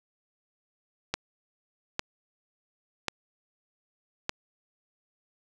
clicks, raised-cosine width 0.2 ms, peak -10 dBFS, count 4, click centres 1.14 / 1.994 / 3.083 / 4.294 s, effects none

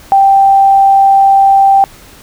sine tone, 784 Hz, G5, in tune, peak -3 dBFS, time 0.12-1.84 s, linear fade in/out 0 ms, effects pink hiss -37 dBFS RMS until 2.22 s

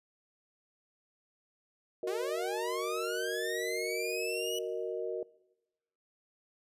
sine chord, D# minor, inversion first, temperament equal, 370 / 466.2 / 622.3 Hz, F#4 / A#4 / D#5, 0 / 0 / 0 cents, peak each -37 / -36 / -40 dBFS, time 2.03-5.23 s, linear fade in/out 2 ms
sawtooth linear sweep, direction up, 348.4 to 2960 Hz, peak -33 dBFS, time 2.07-4.59 s, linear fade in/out 5 ms
effects noise-tail reverb RT60 1.0 s tail -22 dB re dry + resampled to 32000 Hz

